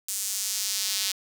square tone with high-pass filter sweep, 99.8 Hz, G2, 32 cents sharp, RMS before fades -29 dBFS, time 0.08-1.12 s, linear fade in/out 5 ms, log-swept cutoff 7700 to 4100 Hz, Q 1.4, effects 8-bit

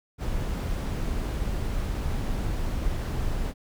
brown noise, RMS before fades -28 dBFS, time 0.18-3.54 s, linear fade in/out 50 ms, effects none

